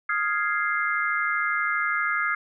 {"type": "chord", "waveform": "sine", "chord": "F minor seventh", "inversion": "third", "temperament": "equal", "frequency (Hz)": [1244.5, 1396.9, 1661.2, 2093], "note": ["Eb6", "F6", "Ab6", "C7"], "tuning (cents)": [0, 0, 0, 0], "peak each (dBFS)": -28, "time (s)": [0.09, 2.35], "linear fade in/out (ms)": 5, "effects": []}